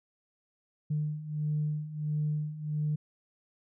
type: beating tone pair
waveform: sine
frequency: 150 / 151.5 Hz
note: D3 / D#3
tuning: +37 / -46 cents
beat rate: 1.5 Hz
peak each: -34 / -30 dBFS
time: 0.9-2.96 s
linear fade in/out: 10 ms
effects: tanh soft clip ceiling -22 dBFS